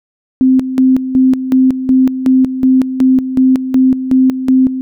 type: tone with tremolo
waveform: sine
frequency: 259.9 Hz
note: C4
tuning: 11 cents flat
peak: -5 dBFS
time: 0.41-4.81 s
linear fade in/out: 0 ms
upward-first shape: square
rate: 2.7 Hz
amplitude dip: 70%
effects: none